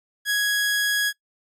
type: tone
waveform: sawtooth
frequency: 1664 Hz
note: G#6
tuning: 3 cents sharp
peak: -16 dBFS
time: 0.25-1.13 s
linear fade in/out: 50 ms
effects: noise-tail reverb RT60 0.1 s tail -23 dB re dry + MP3 64 kbps